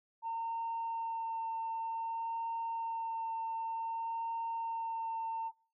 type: tone with vibrato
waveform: sine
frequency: 910 Hz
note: A#5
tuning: 42 cents flat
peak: -33 dBFS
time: 0.22-5.52 s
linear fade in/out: 50 ms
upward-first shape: sine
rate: 0.54 Hz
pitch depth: 11 cents each way
effects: noise-tail reverb RT60 0.4 s tail -22 dB re dry + tanh soft clip ceiling -31 dBFS